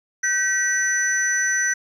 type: tone cluster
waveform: sine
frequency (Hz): 1543 / 1923 / 5980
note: G6 / B6 / F#8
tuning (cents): -28 / -47 / +17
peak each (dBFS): -22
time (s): 0.23-1.74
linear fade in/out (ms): 10
effects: tanh soft clip ceiling -11 dBFS + 9-bit